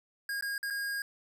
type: tone with dropouts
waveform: square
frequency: 1628 Hz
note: G#6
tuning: 35 cents flat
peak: -33 dBFS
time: 0.29-1.02 s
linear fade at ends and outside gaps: 2 ms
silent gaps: 0.41-0.424 / 0.58-0.629 / 0.702-0.706 s
effects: none